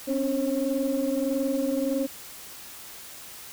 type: tone cluster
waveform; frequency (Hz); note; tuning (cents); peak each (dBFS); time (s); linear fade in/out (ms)
sine; 262.5 / 284.1 / 540; C4 / C#4 / C#5; +6 / +43 / -45; -27; 0.07-2.07; 20
effects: tanh soft clip ceiling -17 dBFS + white hiss -43 dBFS RMS until 3.52 s